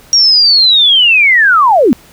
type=linear sweep; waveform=sine; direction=down; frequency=5660 to 207.6 Hz; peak=-4 dBFS; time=0.13-1.93 s; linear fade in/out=0 ms; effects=pink hiss -41 dBFS RMS until 2.12 s